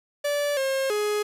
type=tone with pitch steps; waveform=45% pulse; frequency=580 / 536 / 418.5 Hz; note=D5 / C5 / G#4; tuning=-22 / +42 / +13 cents; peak=-23 dBFS; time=0.24-1.23 s; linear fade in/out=10 ms; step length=330 ms; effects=resampled to 32000 Hz + 9-bit